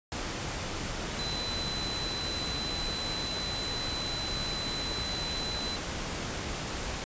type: tone in noise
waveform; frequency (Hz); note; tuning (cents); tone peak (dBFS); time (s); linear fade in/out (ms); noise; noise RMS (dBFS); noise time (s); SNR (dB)
sine; 4016; B7; +28; -34; 1.19-5.76; 0; pink; -35; 0.12-7.04; -2
effects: resampled to 16000 Hz